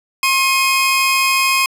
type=tone pair together; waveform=sawtooth; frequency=1073.1 / 2515 Hz; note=C6 / D#7; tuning=+43 / +18 cents; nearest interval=octave + minor third; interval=1475 cents; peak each=-12 dBFS; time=0.23-1.66 s; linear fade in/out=2 ms; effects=resampled to 32000 Hz + 8-bit